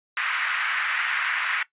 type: band-pass noise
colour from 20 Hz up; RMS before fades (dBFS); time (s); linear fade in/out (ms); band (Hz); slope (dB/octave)
white; -26; 0.17-1.63; 2; 1300 to 2200; 24
effects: noise-tail reverb RT60 0.1 s tail -17 dB re dry + resampled to 8000 Hz